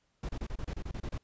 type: noise bursts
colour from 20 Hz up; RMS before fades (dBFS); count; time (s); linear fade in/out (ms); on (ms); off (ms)
brown; -36; 11; 0.23-1.18; 5; 60; 29
effects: pink hiss -75 dBFS RMS until 1.23 s + resampled to 16000 Hz